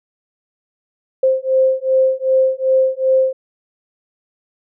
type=beating tone pair; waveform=sine; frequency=523.3 / 525.9 Hz; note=C5 / C5; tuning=0 / +9 cents; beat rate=2.6 Hz; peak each=-15 dBFS; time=1.23-3.33 s; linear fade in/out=5 ms; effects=none